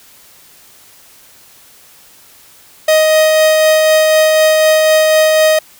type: tone with tremolo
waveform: 45% pulse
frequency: 626 Hz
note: D#5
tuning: 10 cents sharp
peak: -6 dBFS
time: 2.88-5.59 s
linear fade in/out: 5 ms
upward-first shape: triangle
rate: 4 Hz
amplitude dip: 25%
effects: white hiss -43 dBFS RMS until 5.79 s